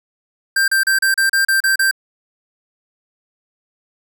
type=tone bursts; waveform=square; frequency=1575 Hz; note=G6; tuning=8 cents sharp; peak=-13 dBFS; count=9; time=0.56-1.912 s; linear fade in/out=5 ms; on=120 ms; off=34 ms; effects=none